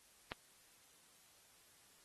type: click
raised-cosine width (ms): 0.3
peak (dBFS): -25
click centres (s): 0.319
effects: white hiss -67 dBFS RMS until 2.04 s + AAC 32 kbps